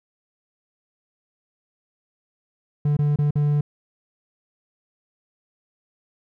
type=tone with dropouts; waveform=triangle; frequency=146.83 Hz; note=D3; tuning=in tune; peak=-15 dBFS; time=2.85-3.61 s; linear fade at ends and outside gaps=5 ms; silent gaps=2.968-2.989 / 3.16-3.187 / 3.308-3.355 s; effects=none